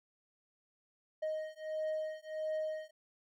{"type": "beating tone pair", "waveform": "triangle", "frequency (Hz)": [623, 624.5], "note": ["D#5", "D#5"], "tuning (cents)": [2, 6], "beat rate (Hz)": 1.5, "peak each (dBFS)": [-37, -37], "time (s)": [1.22, 2.91], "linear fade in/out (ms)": 10, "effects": []}